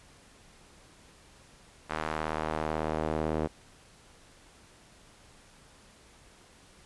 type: tone with band-pass filter sweep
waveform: sawtooth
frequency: 78.1 Hz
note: D#2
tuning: 7 cents sharp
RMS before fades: -32 dBFS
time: 1.89-3.48 s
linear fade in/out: 20 ms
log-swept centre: 1300 to 450 Hz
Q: 0.99
effects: pink hiss -57 dBFS RMS until 6.85 s + resampled to 24000 Hz